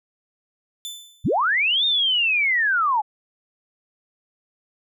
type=tone with exponential decay; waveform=sawtooth; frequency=3520 Hz; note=A7; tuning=in tune; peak=-25 dBFS; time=0.85-1.36 s; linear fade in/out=0 ms; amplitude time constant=110 ms
type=linear two-way sweep; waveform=sine; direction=up then down; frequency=44.4 to 3700 to 805 Hz; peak=-17 dBFS; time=1.24-3.02 s; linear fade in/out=20 ms; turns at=1.85 s
effects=none

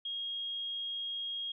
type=tone; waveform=sine; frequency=3265 Hz; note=G#7; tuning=30 cents flat; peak=-35 dBFS; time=0.05-1.52 s; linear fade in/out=5 ms; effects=none

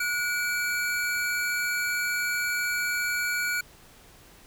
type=tone pair together; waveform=square; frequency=1452.7 / 2306 Hz; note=F#6 / D7; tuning=-32 / -32 cents; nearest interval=minor sixth; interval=800 cents; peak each=-28 / -31 dBFS; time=0-3.61 s; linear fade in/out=5 ms; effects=pink hiss -53 dBFS RMS until 4.46 s

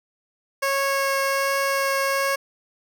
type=tone with vibrato; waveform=15% pulse; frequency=548 Hz; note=C#5; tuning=20 cents flat; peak=-14 dBFS; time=0.62-2.36 s; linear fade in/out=10 ms; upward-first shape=triangle; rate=1.3 Hz; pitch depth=8 cents each way; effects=none

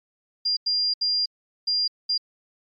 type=tone bursts at uneven times; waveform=sine; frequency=4800 Hz; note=D8; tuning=37 cents sharp; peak=-20 dBFS; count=5; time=0.45-0.57 / 0.66-0.94 / 1.01-1.26 / 1.67-1.88 / 2.09-2.18 s; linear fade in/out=10 ms; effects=MP3 48 kbps

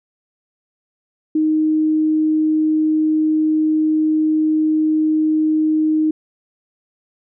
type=tone; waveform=sine; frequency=311.1 Hz; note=D#4; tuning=in tune; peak=-13 dBFS; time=1.35-6.11 s; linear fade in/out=5 ms; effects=none

